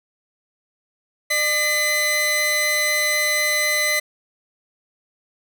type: tone pair together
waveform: sawtooth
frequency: 601.7 / 2024 Hz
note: D5 / B6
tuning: +42 / +42 cents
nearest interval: octave + major sixth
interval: 2100 cents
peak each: -22 / -15 dBFS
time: 1.3-4 s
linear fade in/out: 10 ms
effects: none